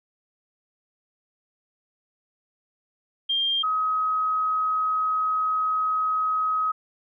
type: tone pair in turn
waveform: sine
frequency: 3195 / 1267.9 Hz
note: G7 / D#6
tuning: +32 / +32 cents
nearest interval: octave + major third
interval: 1600 cents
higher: first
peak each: -21 dBFS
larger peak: neither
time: 3.29-3.63 / 3.63-6.72 s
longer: second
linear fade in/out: 10 ms
effects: none